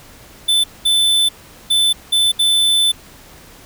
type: tone bursts at uneven times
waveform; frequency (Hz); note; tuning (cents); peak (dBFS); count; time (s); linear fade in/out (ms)
square; 3520; A7; 0; -12; 5; 0.48-0.64 / 0.85-1.29 / 1.7-1.93 / 2.12-2.32 / 2.39-2.92; 10
effects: pink hiss -42 dBFS RMS until 3.65 s